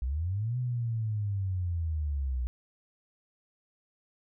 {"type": "linear two-way sweep", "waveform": "sine", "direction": "up then down", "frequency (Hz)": [58.4, 126.4, 59.9], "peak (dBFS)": -28, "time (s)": [0.02, 2.47], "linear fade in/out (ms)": 0, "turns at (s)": 0.58, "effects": []}